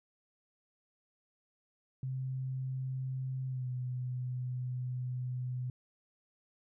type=tone with pitch glide; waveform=sine; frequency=130.81 to 125.84 Hz; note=C3 to B2; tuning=0 to +33 cents; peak=-34 dBFS; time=2.03-5.7 s; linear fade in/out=2 ms; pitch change=-67 cents; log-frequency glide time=3.47-3.68 s; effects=none